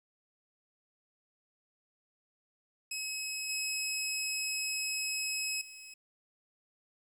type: tone with level steps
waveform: 15% pulse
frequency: 2562 Hz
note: E7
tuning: 50 cents flat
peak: -28 / -25 / -40 dBFS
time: 2.91-5.94 s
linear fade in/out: 5 ms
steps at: 3.49 / 5.61 s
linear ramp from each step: 5 ms
effects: low-pass 12000 Hz 12 dB/octave + 11-bit